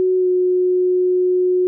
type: tone with pitch glide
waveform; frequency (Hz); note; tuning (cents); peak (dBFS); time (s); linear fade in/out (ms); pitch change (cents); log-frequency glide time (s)
sine; 370 to 364.3; F#4 to F#4; 0 to -27; -13; 0-1.67; 0; -27; 0.17-0.28
effects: none